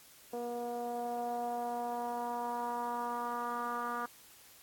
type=tone with low-pass filter sweep; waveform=10% pulse; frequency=239.6 Hz; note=A#3; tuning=48 cents sharp; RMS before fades=-37 dBFS; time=0.33-4.06 s; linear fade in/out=5 ms; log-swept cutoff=580 to 1300 Hz; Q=3.7; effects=white hiss -58 dBFS RMS until 4.62 s + AAC 64 kbps